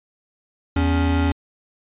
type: tone pair together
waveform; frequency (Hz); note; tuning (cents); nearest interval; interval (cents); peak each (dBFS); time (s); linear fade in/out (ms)
square; 82.41 / 279.3; E2 / C#4; 0 / +13; octave + major sixth; 2113; -19 / -22; 0.76-1.32; 5
effects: resampled to 8000 Hz